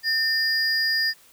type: tone pair together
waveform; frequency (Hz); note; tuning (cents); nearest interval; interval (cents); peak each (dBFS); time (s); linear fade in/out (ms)
triangle; 1800 / 4884; A6 / D#8; +39 / -33; octave + perfect fourth; 1728; -21 / -22; 0.03-1.14; 50
effects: white hiss -54 dBFS RMS until 1.32 s